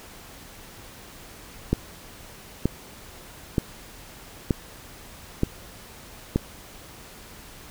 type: click train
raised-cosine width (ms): 3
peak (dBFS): -7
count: 6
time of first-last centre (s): 1.73-6.36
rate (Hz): 1.08
effects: pink hiss -45 dBFS RMS until 7.7 s